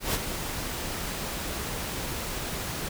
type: noise with ADSR envelope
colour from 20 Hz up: pink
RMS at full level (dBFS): -25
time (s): 0-2.89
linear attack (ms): 140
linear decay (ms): 34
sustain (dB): -8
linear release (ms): 9
effects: none